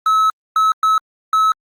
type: tone bursts at uneven times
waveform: triangle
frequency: 1294 Hz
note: E6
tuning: 32 cents flat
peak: -9 dBFS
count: 4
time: 0.06-0.3 / 0.56-0.72 / 0.83-0.98 / 1.33-1.52 s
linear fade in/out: 2 ms
effects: Opus 32 kbps